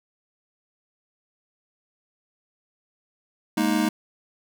square chord, Ab suspended second, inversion none, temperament just, 207.7 / 233.6 / 311.5 Hz, Ab3 / Bb3 / Eb4, 0 / +4 / +2 cents, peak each -26 / -26 / -24 dBFS, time 3.57-3.89 s, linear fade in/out 5 ms, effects none

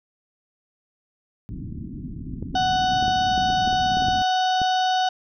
white low-pass noise, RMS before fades -33 dBFS, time 1.49-4.22 s, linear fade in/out 0 ms, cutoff 280 Hz, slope 48 dB/octave
clicks, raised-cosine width 3 ms, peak -18 dBFS, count 12, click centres 2.426 / 2.545 / 3.026 / 3.081 / 3.379 / 3.502 / 3.675 / 3.729 / 3.971 / 4.022 / 4.085 / 4.617 s
harmonic tone, 743 Hz, F#5, 7 cents sharp, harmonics 1 / 2 / 4 / 5 / 6 / 7 / 8, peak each -19 / -30 / -30 / -32 / -37 / -41 / -40 dBFS, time 2.55-5.09 s, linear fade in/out 5 ms
effects none

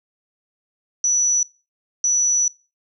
sine tone bursts at uneven times, 5920 Hz, F#8, in tune, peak -15 dBFS, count 2, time 1.04-1.43 / 2.04-2.48 s, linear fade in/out 2 ms, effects noise-tail reverb RT60 0.3 s tail -22 dB re dry

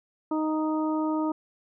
harmonic tone, 311.1 Hz, D#4, in tune, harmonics 1 / 2 / 3 / 4, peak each -25 / -34 / -33 / -37 dBFS, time 0.31-1.32 s, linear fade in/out 5 ms, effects none

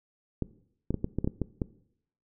clicks, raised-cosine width 3 ms, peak -15 dBFS, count 9, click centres 0.423 / 0.906 / 0.943 / 1.044 / 1.186 / 1.245 / 1.275 / 1.417 / 1.618 s, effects noise-tail reverb RT60 0.7 s tail -19 dB re dry

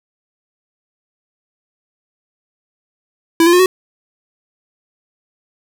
square tone with pitch steps, 331.1 / 344.4 / 358.2 / 372.5 Hz, E4 / F4 / F4 / F#4, +8 / -24 / +44 / +12 cents, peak -8 dBFS, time 3.4-3.66 s, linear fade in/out 2 ms, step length 65 ms, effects none

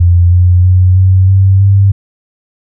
sine tone with pitch steps, 87.31 / 89.45 / 91.65 / 93.9 / 96.21 / 98.57 Hz, F2 / F2 / F#2 / F#2 / G2 / G2, 0 / +42 / -16 / +26 / -32 / +10 cents, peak -3 dBFS, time 0-1.92 s, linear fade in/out 10 ms, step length 320 ms, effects none

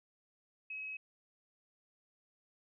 sine tone, 2557 Hz, D#7, 47 cents sharp, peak -40 dBFS, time 0.7-0.97 s, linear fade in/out 5 ms, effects none

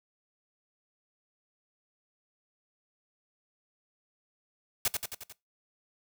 white noise with echo, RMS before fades -27 dBFS, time 4.85-4.88 s, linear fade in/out 2 ms, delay 89 ms, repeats 5, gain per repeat -4 dB, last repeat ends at 5.325 s, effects noise-tail reverb RT60 0.2 s tail -21 dB re dry

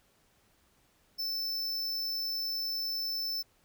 square tone, 5290 Hz, E8, 5 cents sharp, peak -32 dBFS, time 1.18-3.43 s, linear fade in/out 20 ms, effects pink hiss -68 dBFS RMS until 3.64 s

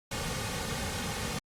pink noise with comb filter, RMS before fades -34 dBFS, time 0.11-1.39 s, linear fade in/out 5 ms, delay 3 ms, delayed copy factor -0.6, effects low-pass 10000 Hz 12 dB/octave + Opus 48 kbps

